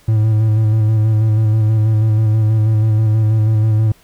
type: tone with vibrato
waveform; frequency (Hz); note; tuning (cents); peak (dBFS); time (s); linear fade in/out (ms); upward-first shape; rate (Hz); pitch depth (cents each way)
triangle; 108.9; A2; -17; -8; 0.08-3.92; 5; square; 6.2; 25
effects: pink hiss -50 dBFS RMS until 4.03 s